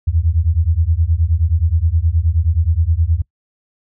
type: beating tone pair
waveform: sine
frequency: 77.7 / 87.2 Hz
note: D#2 / F2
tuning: -2 / -2 cents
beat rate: 9.5 Hz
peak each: -15 dBFS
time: 0.07-3.22 s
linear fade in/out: 10 ms
effects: noise-tail reverb RT60 0.1 s tail -24 dB re dry